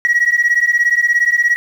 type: beating tone pair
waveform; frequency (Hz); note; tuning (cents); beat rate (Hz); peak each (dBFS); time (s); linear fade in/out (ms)
sine; 1906 / 1923; A#6 / B6; +38 / -47; 17; -12; 0.05-1.56; 0
effects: tanh soft clip ceiling -7 dBFS + 7-bit